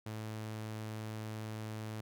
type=tone; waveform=sawtooth; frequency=108.9 Hz; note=A2; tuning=17 cents flat; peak=-36 dBFS; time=0.06-2.01 s; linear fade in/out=5 ms; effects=none